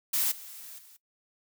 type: noise with level steps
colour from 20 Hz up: blue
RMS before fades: -27 / -45 / -54 dBFS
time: 0.13-0.97 s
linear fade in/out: 10 ms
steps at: 0.31 / 0.78 s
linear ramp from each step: 10 ms
effects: noise-tail reverb RT60 0.1 s tail -19 dB re dry